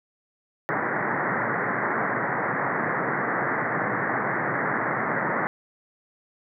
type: band-pass noise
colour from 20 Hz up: white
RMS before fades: -26 dBFS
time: 0.69-5.47 s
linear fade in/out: 0 ms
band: 110 to 2000 Hz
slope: 96 dB/octave
effects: none